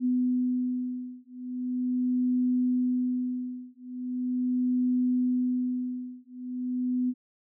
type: beating tone pair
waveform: sine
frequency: 250.2 / 250.6 Hz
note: B3 / B3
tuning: +23 / +25 cents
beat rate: 0.4 Hz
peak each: -28 / -28 dBFS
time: 0-7.14 s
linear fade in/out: 50 ms
effects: none